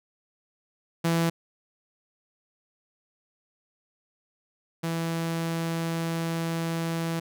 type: tone pair in turn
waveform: sawtooth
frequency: 166.6 / 165.45 Hz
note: E3 / E3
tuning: +19 / +7 cents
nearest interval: unison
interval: 12 cents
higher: first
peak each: -18 / -23 dBFS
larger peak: first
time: 1.04-1.3 / 4.83-7.2 s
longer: second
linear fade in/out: 10 ms
effects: none